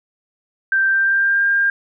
sine tone with pitch glide, 1568 to 1602.8 Hz, G6 to G6, 0 to +38 cents, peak -13 dBFS, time 0.72-1.7 s, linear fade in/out 2 ms, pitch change +38 cents, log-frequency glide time 0.88-1.44 s, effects none

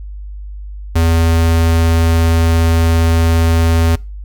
square tone, 82.6 Hz, E2, 4 cents sharp, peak -10 dBFS, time 0.95-3.96 s, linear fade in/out 10 ms, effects noise-tail reverb RT60 0.3 s tail -23 dB re dry + added 50 Hz sine -25 dBFS peak until 4.24 s

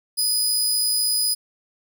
20% pulse tone, 4978 Hz, D#8, in tune, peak -13 dBFS, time 0.17-1.35 s, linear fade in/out 20 ms, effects none

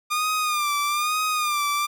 sawtooth tone with vibrato, 1208 Hz, D6, 48 cents sharp, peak -18 dBFS, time 0.1-1.87 s, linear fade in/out 20 ms, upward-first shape sine, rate 1.1 Hz, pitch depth 66 cents each way, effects none

